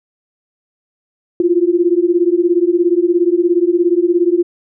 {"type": "beating tone pair", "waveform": "sine", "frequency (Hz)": [340, 357], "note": ["F4", "F4"], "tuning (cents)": [-46, 38], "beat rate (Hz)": 17, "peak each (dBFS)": -13, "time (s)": [1.4, 4.43], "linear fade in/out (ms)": 2, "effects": []}